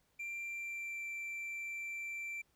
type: tone with pitch glide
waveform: triangle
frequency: 2366 to 2346 Hz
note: D7 to D7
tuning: +12 to -2 cents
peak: -38 dBFS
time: 0.19-2.42 s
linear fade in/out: 10 ms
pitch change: -14 cents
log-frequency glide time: 0.41-1.06 s
effects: pink hiss -75 dBFS RMS until 2.55 s